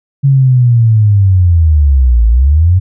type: linear two-way sweep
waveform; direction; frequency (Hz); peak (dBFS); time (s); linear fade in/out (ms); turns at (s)
sine; down then up; 140 to 54.4 to 95; -4; 0.23-2.8; 20; 2.27
effects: none